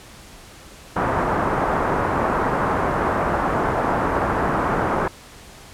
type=low-pass noise; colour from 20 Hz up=white; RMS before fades=-21 dBFS; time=0.96-5.08 s; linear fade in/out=5 ms; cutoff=1300 Hz; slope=24 dB/octave; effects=pink hiss -43 dBFS RMS until 5.73 s + low-pass 11000 Hz 12 dB/octave